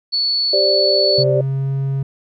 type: tone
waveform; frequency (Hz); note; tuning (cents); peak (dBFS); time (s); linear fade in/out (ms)
sine; 4435; C#8; 0; -15; 0.12-1.24; 20
type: chord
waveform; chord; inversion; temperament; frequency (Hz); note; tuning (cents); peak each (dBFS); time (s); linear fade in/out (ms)
sine; G suspended fourth; none; equal; 392 / 523.3 / 587.3; G4 / C5 / D5; 0 / 0 / 0; -19 / -21 / -16; 0.53-1.41; 5
type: tone with pitch glide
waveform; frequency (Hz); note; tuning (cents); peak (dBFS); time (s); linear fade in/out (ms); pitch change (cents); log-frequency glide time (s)
triangle; 134.6 to 136.32; C3 to C#3; +49 to -29; -15; 1.18-2.03; 5; +22; 1.4-1.71
effects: none